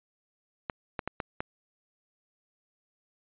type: clicks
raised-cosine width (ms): 0.5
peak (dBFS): -16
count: 5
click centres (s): 0.698 / 0.992 / 1.076 / 1.202 / 1.405
effects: resampled to 8000 Hz